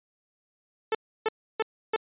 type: tone bursts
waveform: sawtooth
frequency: 440 Hz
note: A4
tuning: in tune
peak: -19 dBFS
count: 4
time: 0.92-1.962 s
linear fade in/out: 2 ms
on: 28 ms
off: 310 ms
effects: resampled to 8000 Hz